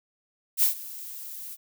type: noise with ADSR envelope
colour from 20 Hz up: violet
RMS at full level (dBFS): -19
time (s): 0.57-1.57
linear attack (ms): 59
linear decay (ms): 110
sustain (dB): -20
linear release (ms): 39
effects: none